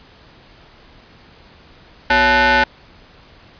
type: ring-modulated tone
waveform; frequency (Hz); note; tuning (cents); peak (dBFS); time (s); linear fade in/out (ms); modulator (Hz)
sawtooth; 310.6; D#4; -3; -4; 2.1-2.64; 5; 1180
effects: pink hiss -46 dBFS RMS until 3.59 s + resampled to 11025 Hz